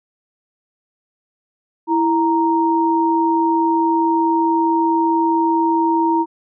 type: tone pair together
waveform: sine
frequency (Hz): 329.8 / 932.3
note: E4 / A#5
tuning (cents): +1 / 0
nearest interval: octave + tritone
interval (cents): 1799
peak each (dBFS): -16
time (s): 1.87-6.26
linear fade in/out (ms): 50
effects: none